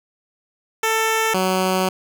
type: tone pair in turn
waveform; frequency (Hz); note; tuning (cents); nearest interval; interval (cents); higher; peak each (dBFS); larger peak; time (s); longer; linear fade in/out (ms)
10% pulse; 444.3 / 186.81; A4 / F#3; +17 / +17; octave + minor third; 1500; first; -9; neither; 0.83-1.34 / 1.34-1.89; second; 5
effects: none